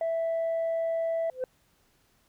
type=tone; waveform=sine; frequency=659.3 Hz; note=E5; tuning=in tune; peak=-24 dBFS; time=0.01-1.3 s; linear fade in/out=2 ms
type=tone with exponential growth; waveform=sine; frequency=512 Hz; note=C5; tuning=38 cents flat; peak=-22 dBFS; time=1.29-1.44 s; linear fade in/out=1 ms; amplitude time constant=31 ms
effects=tanh soft clip ceiling -24 dBFS + pink hiss -67 dBFS RMS until 2.28 s